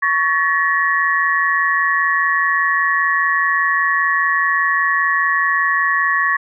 sine tone cluster, 1116 / 1733 / 1898 Hz, C#6 / A6 / A#6, +11 / -27 / +31 cents, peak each -18 dBFS, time 0.02-6.37 s, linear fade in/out 10 ms, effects none

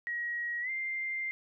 sine tone with pitch glide, 1900 to 2096 Hz, A#6 to C7, +33 to +2 cents, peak -32 dBFS, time 0.07-1.31 s, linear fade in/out 0 ms, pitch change +169 cents, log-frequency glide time 0.61-0.7 s, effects none

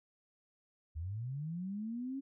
sine linear sweep, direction up, 73.42 to 277.2 Hz, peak -37 dBFS, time 0.95-2.21 s, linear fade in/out 20 ms, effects none

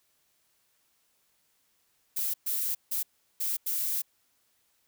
violet noise bursts at uneven times, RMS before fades -30 dBFS, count 5, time 2.16-2.34 / 2.46-2.75 / 2.91-3.03 / 3.4-3.57 / 3.66-4.02 s, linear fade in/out 10 ms, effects white hiss -71 dBFS RMS until 4.87 s

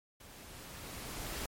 pink noise with level ramp, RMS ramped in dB -54 to -39 dBFS, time 0.2-1.46 s, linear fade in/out 5 ms, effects MP3 64 kbps

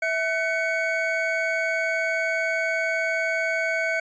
triangle tone cluster, 654 / 1515 / 2230 Hz, E5 / F#6 / C#7, -14 / +40 / +10 cents, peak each -25 dBFS, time 0.02-4 s, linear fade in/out 5 ms, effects resampled to 16000 Hz

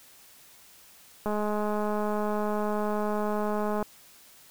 click train, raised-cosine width 1 ms, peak -17 dBFS, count 540, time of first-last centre 1.26-3.827 s, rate 210 Hz, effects white hiss -54 dBFS RMS until 4.5 s

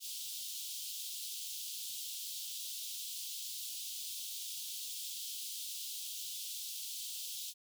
pink high-pass noise, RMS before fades -43 dBFS, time 0-7.54 s, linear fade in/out 50 ms, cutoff 3100 Hz, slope 48 dB/octave, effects none

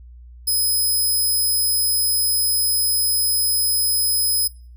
5% pulse tone, 5080 Hz, D#8, 35 cents sharp, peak -11 dBFS, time 0.47-4.48 s, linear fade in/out 10 ms, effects noise-tail reverb RT60 0.4 s tail -23 dB re dry + added 60 Hz sine -39 dBFS peak until 4.76 s

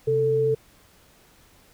sine tone pair together, 131.9 / 442.6 Hz, C3 / A4, +14 / +10 cents, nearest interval octave + major sixth, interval 2096 cents, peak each -27 / -19 dBFS, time 0.07-0.55 s, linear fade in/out 10 ms, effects pink hiss -56 dBFS RMS until 1.73 s

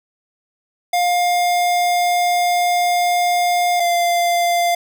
square tone pair in turn, 707 / 694.9 Hz, F5 / F5, +21 / -9 cents, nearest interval unison, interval 30 cents, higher first, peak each -15 dBFS, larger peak neither, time 0.93-3.8 / 3.8-4.75 s, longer first, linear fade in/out 5 ms, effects none

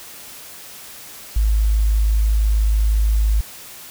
sine tone, 53 Hz, G#1, 36 cents sharp, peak -13 dBFS, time 1.36-3.41 s, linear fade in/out 5 ms, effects white hiss -38 dBFS RMS until 3.9 s

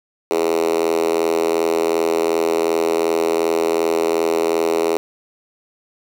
5% pulse tone with high-pass filter, 82.7 Hz, E2, 6 cents sharp, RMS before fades -18 dBFS, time 0.31-4.97 s, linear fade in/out 0 ms, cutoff 390 Hz, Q 5.1, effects none

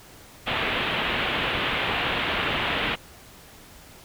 white low-pass noise, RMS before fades -26 dBFS, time 0.46-2.96 s, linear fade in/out 20 ms, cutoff 3400 Hz, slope 48 dB/octave, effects pink hiss -48 dBFS RMS until 4.04 s

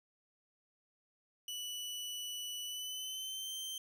sawtooth tone with pitch glide, 2960 to 3123 Hz, F#7 to G7, 0 to -7 cents, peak -37 dBFS, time 1.48-3.78 s, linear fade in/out 2 ms, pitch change +93 cents, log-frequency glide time 2.63-3.52 s, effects none

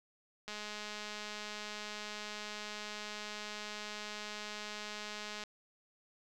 click train, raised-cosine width 0.2 ms, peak -26 dBFS, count 1042, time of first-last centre 0.48-5.437 s, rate 210 Hz, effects none

